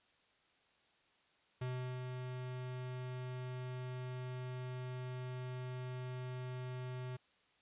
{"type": "tone with ADSR envelope", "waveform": "square", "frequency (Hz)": 126.7, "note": "B2", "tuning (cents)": 45, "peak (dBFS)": -38, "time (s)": [1.61, 7.17], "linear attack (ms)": 8, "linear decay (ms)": 380, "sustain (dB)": -4, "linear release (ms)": 12, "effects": ["white hiss -72 dBFS RMS until 7.61 s", "resampled to 8000 Hz"]}